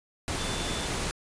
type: tone in noise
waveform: sine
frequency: 3520 Hz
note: A7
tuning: in tune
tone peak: -39 dBFS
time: 0.39-0.86 s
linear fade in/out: 0 ms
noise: pink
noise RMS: -31 dBFS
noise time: 0.28-1.11 s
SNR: -11 dB
effects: resampled to 22050 Hz